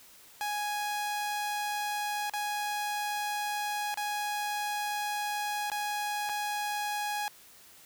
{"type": "tone with dropouts", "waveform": "sawtooth", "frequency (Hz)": 830.6, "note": "G#5", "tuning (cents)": 0, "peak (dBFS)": -27, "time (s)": [0.41, 7.28], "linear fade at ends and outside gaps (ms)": 0, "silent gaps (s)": [[2.297, 2.336], [3.942, 3.974], [5.7, 5.717], [6.291, 6.295]], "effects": ["white hiss -55 dBFS RMS until 7.85 s"]}